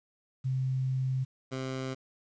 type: tone pair in turn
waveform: sine / 15% pulse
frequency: 130.81 / 131.39 Hz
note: C3 / C3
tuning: 0 / +8 cents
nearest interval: unison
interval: 8 cents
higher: second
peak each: -27 / -27 dBFS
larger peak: neither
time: 0.44-1.25 / 1.51-1.95 s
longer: first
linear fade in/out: 20 ms
effects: resampled to 16000 Hz + 10-bit